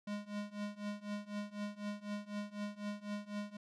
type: tone with tremolo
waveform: square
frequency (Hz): 206.4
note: G#3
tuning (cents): -10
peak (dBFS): -37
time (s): 0.07-3.57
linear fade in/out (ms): 5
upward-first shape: triangle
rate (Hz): 4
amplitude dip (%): 95
effects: low-pass 6000 Hz 12 dB/octave